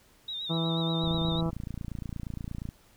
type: tone with vibrato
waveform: sine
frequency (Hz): 3729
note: A#7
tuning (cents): 0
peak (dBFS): -33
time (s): 0.28-1.41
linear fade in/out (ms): 5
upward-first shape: sine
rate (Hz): 8.3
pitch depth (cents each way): 66
type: harmonic tone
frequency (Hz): 164.81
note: E3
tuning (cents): 0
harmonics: 1 / 2 / 3 / 4 / 5 / 6 / 7 / 8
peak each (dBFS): -28 / -34 / -38 / -40 / -42 / -44 / -45 / -46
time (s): 0.49-1.51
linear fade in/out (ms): 20
type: click train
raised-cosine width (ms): 5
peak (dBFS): -24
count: 48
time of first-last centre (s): 1.04-2.689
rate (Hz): 28.5
effects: pink hiss -61 dBFS RMS until 2.96 s